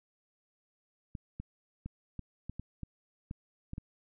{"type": "clicks", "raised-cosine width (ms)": 5, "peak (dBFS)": -27, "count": 10, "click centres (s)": [1.152, 1.4, 1.86, 2.193, 2.496, 2.596, 2.833, 3.311, 3.734, 3.781], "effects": []}